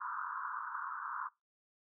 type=band-pass noise; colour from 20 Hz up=pink; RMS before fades=-41 dBFS; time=0-1.29 s; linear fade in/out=20 ms; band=970 to 1500 Hz; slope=96 dB/octave; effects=noise-tail reverb RT60 0.2 s tail -21 dB re dry